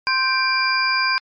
sine tone cluster, 1043 / 1565 / 2362 / 4841 Hz, C6 / G6 / D7 / D#8, -6 / -3 / +9 / -48 cents, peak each -22 dBFS, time 0.07-1.18 s, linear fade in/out 0 ms, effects MP3 48 kbps

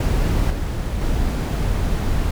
brown noise with level steps, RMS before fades -18 / -23 / -20 dBFS, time 0-2.31 s, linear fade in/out 5 ms, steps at 0.5 / 1.01 s, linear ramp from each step 5 ms, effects none

